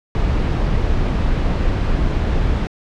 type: noise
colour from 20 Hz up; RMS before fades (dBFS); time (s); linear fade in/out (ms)
brown; -17; 0.15-2.67; 0
effects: low-pass 4000 Hz 12 dB/octave